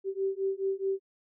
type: beating tone pair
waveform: sine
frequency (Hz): 385.4 / 390.1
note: G4 / G4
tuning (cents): -29 / -8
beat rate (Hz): 4.7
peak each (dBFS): -31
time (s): 0.04-1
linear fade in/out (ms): 50
effects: none